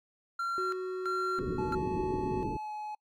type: tone with tremolo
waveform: triangle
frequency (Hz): 1372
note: F6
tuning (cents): -31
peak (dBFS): -28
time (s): 0.39-1.75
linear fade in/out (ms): 5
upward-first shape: square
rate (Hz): 1.5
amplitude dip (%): 80
type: tone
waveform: triangle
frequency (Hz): 370.6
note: F#4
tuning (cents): +3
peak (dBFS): -31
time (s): 0.58-2.43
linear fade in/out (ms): 0
type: low-pass noise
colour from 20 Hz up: white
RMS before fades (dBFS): -35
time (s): 1.38-2.57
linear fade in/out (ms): 5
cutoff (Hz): 420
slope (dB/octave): 48
type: tone with pitch glide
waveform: triangle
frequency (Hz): 864 to 848.2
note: A5 to G#5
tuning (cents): -32 to +36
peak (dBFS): -34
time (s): 1.58-2.95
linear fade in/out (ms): 5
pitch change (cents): -32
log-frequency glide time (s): 2.52-2.71
effects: noise-tail reverb RT60 0.1 s tail -26 dB re dry + MP3 96 kbps